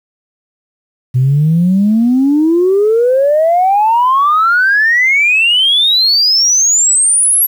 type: exponential sweep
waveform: sine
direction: up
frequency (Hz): 123.47 to 11710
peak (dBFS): -6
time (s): 1.14-7.47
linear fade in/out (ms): 20
effects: tanh soft clip ceiling -3 dBFS + 7-bit